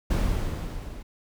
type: noise with level ramp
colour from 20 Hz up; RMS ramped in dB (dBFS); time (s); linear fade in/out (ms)
brown; -22 to -39; 0.1-1.03; 10
effects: none